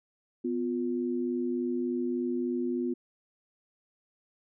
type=tone pair together; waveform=sine; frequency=249.6 / 353 Hz; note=B3 / F4; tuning=+19 / +19 cents; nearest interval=tritone; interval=600 cents; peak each=-30 / -31 dBFS; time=0.44-2.94 s; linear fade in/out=10 ms; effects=none